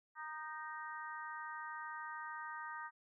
harmonic tone with a mistuned harmonic, 311.1 Hz, D#4, in tune, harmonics 3 / 4 / 5 / 6, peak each -48 / -48 / -49 / -51 dBFS, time 0.15-2.91 s, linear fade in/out 50 ms, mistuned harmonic 4, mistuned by -22 cents, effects none

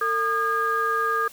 sine tone cluster, 452.1 / 1220 / 1630 Hz, A4 / D#6 / G#6, +47 / -34 / -33 cents, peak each -28 / -22 / -26 dBFS, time 0.01-1.28 s, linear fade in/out 5 ms, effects tanh soft clip ceiling -12 dBFS + white hiss -47 dBFS RMS until 1.32 s

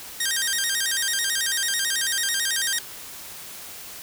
10% pulse tone with vibrato, 1723 Hz, A6, 37 cents flat, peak -13 dBFS, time 0.2-2.79 s, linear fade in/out 5 ms, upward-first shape square, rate 9.1 Hz, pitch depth 140 cents each way, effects white hiss -39 dBFS RMS until 4.02 s

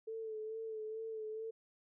sine tone with vibrato, 440 Hz, A4, in tune, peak -40 dBFS, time 0.07-1.51 s, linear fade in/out 10 ms, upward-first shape sine, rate 2.3 Hz, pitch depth 34 cents each way, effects none

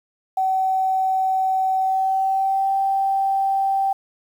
sine tone with pitch glide, 760 to 779.6 Hz, F#5 to G5, +46 to -10 cents, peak -17 dBFS, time 0.37-3.93 s, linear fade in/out 5 ms, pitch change +44 cents, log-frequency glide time 1.77-2.75 s, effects 8-bit

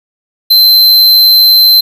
square tone, 4096 Hz, C8, 38 cents flat, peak -3 dBFS, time 0.5-1.81 s, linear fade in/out 10 ms, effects 7-bit

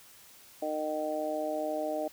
harmonic tone, 153.7 Hz, D#3, 21 cents flat, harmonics 2 / 3 / 4 / 5, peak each -37 / -40 / -32 / -38 dBFS, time 0.62-2.08 s, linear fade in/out 5 ms, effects white hiss -55 dBFS RMS until 2.12 s

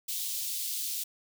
white high-pass noise, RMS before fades -34 dBFS, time 0.08-1.04 s, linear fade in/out 10 ms, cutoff 3200 Hz, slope 24 dB/octave, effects none

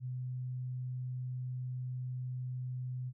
sine tone, 126.6 Hz, B2, 43 cents sharp, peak -36 dBFS, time 0-3.13 s, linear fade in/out 50 ms, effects none

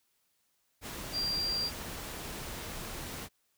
sine tone in noise, 4743 Hz, D8, 16 cents sharp, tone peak -30 dBFS, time 1.12-1.71 s, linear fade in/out 50 ms, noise pink, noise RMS -41 dBFS, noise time 0.81-3.29 s, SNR +8 dB, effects white hiss -75 dBFS RMS until 3.57 s

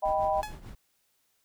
sine chord, Eb augmented, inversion none, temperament equal, 622.3 / 784 / 987.8 Hz, Eb5 / G5 / B5, 0 / 0 / 0 cents, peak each -28 / -27 / -32 dBFS, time 0.02-0.42 s, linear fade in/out 20 ms
brown noise with tremolo, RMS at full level -39 dBFS, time 0.05-0.75 s, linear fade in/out 2 ms, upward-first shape triangle, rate 6.7 Hz, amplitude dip 80%
sawtooth tone with exponential decay, 848 Hz, G#5, 36 cents sharp, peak -27 dBFS, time 0.43-0.61 s, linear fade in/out 0 ms, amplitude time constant 38 ms
effects white hiss -72 dBFS RMS until 1.44 s

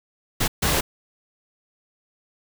pink noise bursts at uneven times, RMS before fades -21 dBFS, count 2, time 0.4-0.48 / 0.62-0.81 s, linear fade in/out 10 ms, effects none

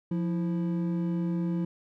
triangle tone pair together, 174.61 / 329.6 Hz, F3 / E4, 0 / 0 cents, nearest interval major seventh, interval 1100 cents, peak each -25 / -32 dBFS, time 0.11-1.65 s, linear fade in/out 5 ms, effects none

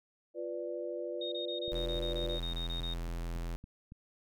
sine chord, B diminished, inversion second, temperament equal, 349.2 / 493.9 / 587.3 Hz, F4 / B4 / D5, 0 / 0 / 0 cents, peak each -40 dBFS, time 0.34-2.4 s, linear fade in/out 50 ms
sine tone bursts, 3712 Hz, A#7, 8 cents flat, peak -38 dBFS, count 13, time 1.21-2.94 s, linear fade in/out 5 ms, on 110 ms, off 25 ms
click train, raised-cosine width 5 ms, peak -36 dBFS, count 9, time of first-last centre 1.68-3.921 s, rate 3.57 Hz
square tone, 42.33 Hz, E1, 47 cents sharp, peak -36 dBFS, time 1.72-3.56 s, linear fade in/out 0 ms
effects none

